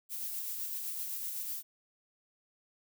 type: noise with tremolo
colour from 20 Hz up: violet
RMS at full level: -37 dBFS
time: 0.09-1.63 s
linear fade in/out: 50 ms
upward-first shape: sine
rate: 7.9 Hz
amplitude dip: 30%
effects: none